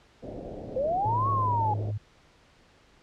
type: low-pass noise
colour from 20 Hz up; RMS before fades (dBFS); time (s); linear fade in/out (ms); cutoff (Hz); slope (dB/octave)
white; -39; 0.22-1.92; 20; 660; 48
type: linear two-way sweep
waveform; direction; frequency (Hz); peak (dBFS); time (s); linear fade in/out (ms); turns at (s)
sine; up then down; 496.4 to 1120 to 824; -24; 0.76-1.74; 5; 1.29
type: tone with pitch glide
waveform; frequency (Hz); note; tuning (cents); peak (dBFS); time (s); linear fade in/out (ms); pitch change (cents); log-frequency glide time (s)
sine; 110 to 104.91; A2 to G#2; 0 to +18; -28; 1.05-1.98; 10; -82; 1.2-1.28
effects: pink hiss -59 dBFS RMS until 3.02 s + low-pass 5000 Hz 12 dB/octave